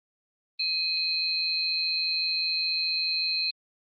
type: tone cluster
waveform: sine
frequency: 2506 / 4077 / 4242 Hz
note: D#7 / C8 / C8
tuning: +12 / -46 / +23 cents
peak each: -32 / -29 / -28 dBFS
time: 0.59-3.51 s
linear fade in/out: 10 ms
effects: Opus 32 kbps